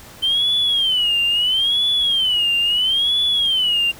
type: tone with vibrato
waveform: triangle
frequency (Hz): 3096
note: G7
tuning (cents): -22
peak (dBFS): -12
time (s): 0.22-3.92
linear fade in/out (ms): 20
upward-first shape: sine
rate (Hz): 0.75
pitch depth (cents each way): 180
effects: tanh soft clip ceiling -12 dBFS + pink hiss -41 dBFS RMS until 3.99 s